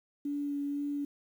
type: tone with vibrato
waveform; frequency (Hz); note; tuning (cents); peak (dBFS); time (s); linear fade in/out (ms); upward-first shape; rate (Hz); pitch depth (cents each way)
sine; 286.2; D4; -45; -31; 0.25-1.05; 5; sine; 2; 11
effects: 10-bit